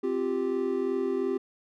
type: chord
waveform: triangle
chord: C suspended fourth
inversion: none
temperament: equal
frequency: 261.6 / 349.2 / 392 Hz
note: C4 / F4 / G4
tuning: 0 / 0 / 0 cents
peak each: -30 / -30 / -26 dBFS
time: 0.03-1.38 s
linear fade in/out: 10 ms
effects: none